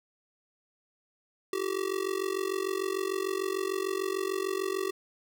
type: tone with amplitude modulation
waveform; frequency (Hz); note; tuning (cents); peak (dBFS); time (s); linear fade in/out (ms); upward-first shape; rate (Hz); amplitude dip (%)
square; 384.1; G4; -35; -26; 1.53-4.91; 2; sine; 46.7; 90
effects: none